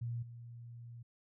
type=tone with level steps; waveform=sine; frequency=118.2 Hz; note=A#2; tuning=24 cents sharp; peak=-36 / -47 dBFS; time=0.01-1.03 s; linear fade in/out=10 ms; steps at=0.22 s; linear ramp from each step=10 ms; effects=none

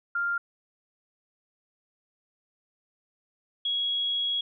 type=tone pair in turn; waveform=sine; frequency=1396.9 / 3322 Hz; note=F6 / G#7; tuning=0 / 0 cents; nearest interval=octave + minor third; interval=1500 cents; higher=second; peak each=-25 / -25 dBFS; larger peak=neither; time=0.15-0.38 / 3.65-4.41 s; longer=second; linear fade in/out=5 ms; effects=none

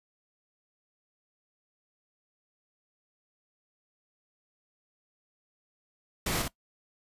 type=noise with echo; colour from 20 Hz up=pink; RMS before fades=-30 dBFS; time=6.26-6.42 s; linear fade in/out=5 ms; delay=61 ms; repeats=1; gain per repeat=-4 dB; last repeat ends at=6.481 s; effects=noise-tail reverb RT60 0.1 s tail -20 dB re dry + resampled to 32000 Hz

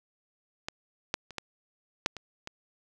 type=clicks; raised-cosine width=0.2 ms; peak=-16 / -10 / -27 / -16 / -7 / -23 / -21 dBFS; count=7; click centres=0.685 / 1.141 / 1.307 / 1.383 / 2.061 / 2.167 / 2.474 s; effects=none

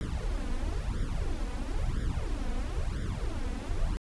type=noise with flanger; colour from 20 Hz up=brown; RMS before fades=-31 dBFS; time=0.01-3.97 s; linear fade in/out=0 ms; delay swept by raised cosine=0.56 to 4.06 ms; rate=1 Hz; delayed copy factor=+1; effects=resampled to 24000 Hz

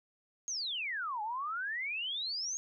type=exponential two-way sweep; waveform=sine; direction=down then up; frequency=6630 to 824 to 6630 Hz; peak=-34 dBFS; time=0.48-2.57 s; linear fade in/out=0 ms; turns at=1.22 s; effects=none

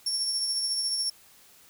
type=tone with tremolo; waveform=35% pulse; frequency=5470 Hz; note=F8; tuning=37 cents flat; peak=-22 dBFS; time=0.06-1.1 s; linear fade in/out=5 ms; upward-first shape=triangle; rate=14 Hz; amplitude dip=40%; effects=white hiss -56 dBFS RMS until 1.69 s

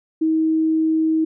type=tone; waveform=sine; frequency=318.3 Hz; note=D#4; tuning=39 cents sharp; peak=-15 dBFS; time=0.21-1.25 s; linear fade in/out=10 ms; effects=none

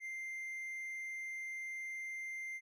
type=tone; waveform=triangle; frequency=2093 Hz; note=C7; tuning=in tune; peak=-39 dBFS; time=0-2.61 s; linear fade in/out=50 ms; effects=none

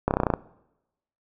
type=slowing click train; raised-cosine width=1 ms; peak=-7 dBFS; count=9; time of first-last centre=0.08-0.338 s; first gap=29 ms; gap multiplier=1.03; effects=noise-tail reverb RT60 0.9 s tail -21 dB re dry

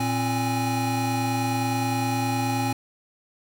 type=tone cluster; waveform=square; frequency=115.4 / 265.8 / 827 Hz; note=A#2 / C4 / G#5; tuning=-17 / +27 / -8 cents; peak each=-28 dBFS; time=0-2.73 s; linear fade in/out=5 ms; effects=none

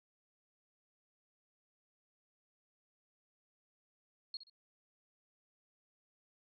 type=tone with echo; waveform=sine; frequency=4297 Hz; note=C8; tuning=45 cents sharp; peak=-39 dBFS; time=4.34-4.37 s; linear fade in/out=2 ms; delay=64 ms; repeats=2; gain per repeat=-11 dB; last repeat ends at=4.498 s; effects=none

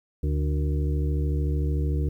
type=harmonic tone with a mistuned harmonic; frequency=73.42 Hz; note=D2; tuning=in tune; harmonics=1 / 2 / 4 / 5 / 6; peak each=-23 / -29 / -35 / -37 / -39 dBFS; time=0.23-2.09 s; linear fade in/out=5 ms; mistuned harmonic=6; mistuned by=+95 cents; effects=10-bit

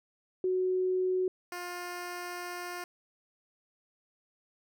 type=tone pair in turn; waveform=sine / 10% pulse; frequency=370 / 354.1 Hz; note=F#4 / F4; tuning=0 / +24 cents; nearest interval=minor second; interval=76 cents; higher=first; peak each=-26 / -29 dBFS; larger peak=first; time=0.44-1.28 / 1.52-2.84 s; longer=second; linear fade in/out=2 ms; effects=none

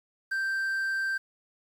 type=tone with quantisation; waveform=triangle; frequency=1568 Hz; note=G6; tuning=in tune; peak=-25 dBFS; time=0.31-1.18 s; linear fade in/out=10 ms; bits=9; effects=none

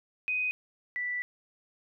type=tone pair in turn; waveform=sine; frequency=2501 / 1970.2 Hz; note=D#7 / B6; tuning=+8 / -5 cents; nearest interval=major third; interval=413 cents; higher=first; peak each=-27 / -30 dBFS; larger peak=first; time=0.28-0.51 / 0.96-1.22 s; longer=second; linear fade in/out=0 ms; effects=none

